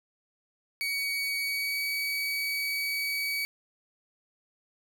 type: tone with pitch glide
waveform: 30% pulse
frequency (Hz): 2252 to 2269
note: C#7 to C#7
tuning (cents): +27 to +40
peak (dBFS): -26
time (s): 0.81-3.45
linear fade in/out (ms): 0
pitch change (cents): +13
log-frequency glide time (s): 1.43-1.81
effects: none